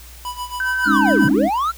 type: tone with tremolo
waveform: square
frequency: 987.8 Hz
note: B5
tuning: in tune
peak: -24 dBFS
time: 0.25-1.28 s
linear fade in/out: 0 ms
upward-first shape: sine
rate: 7.3 Hz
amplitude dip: 80%
type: tone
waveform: sine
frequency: 1540 Hz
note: G6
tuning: 31 cents flat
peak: -18 dBFS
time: 0.6-1.29 s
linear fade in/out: 2 ms
type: linear two-way sweep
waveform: triangle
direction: down then up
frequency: 1568 to 115.8 to 1399 Hz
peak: -15 dBFS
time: 0.83-1.72 s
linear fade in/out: 20 ms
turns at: 1.26 s
type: chord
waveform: sine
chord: Ab suspended fourth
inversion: none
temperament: equal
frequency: 207.7 / 277.2 / 311.1 Hz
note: Ab3 / Db4 / Eb4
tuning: 0 / 0 / 0 cents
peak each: -19 / -19 / -19 dBFS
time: 0.85-1.5 s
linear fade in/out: 50 ms
effects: added 60 Hz sine -39 dBFS peak until 1.77 s + white hiss -43 dBFS RMS until 1.77 s